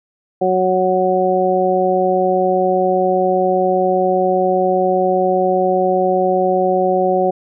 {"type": "harmonic tone", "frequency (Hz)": 185, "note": "F#3", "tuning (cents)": 0, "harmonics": [1, 2, 3, 4], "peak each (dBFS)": [-23, -17, -17, -17], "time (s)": [0.41, 7.31], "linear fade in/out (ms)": 10, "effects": []}